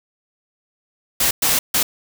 white noise bursts at uneven times, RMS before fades -17 dBFS, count 3, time 1.2-1.31 / 1.42-1.59 / 1.74-1.83 s, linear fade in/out 5 ms, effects none

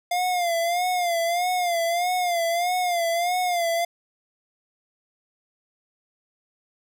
square tone with vibrato, 700 Hz, F5, 4 cents sharp, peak -22 dBFS, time 0.11-3.85 s, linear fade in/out 5 ms, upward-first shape sine, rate 1.6 Hz, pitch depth 77 cents each way, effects none

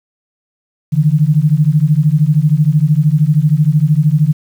sine beating tone pair, 145.2 / 158.2 Hz, D3 / D#3, -19 / +29 cents, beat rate 13 Hz, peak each -11 dBFS, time 0.92-4.33 s, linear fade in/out 20 ms, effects 7-bit

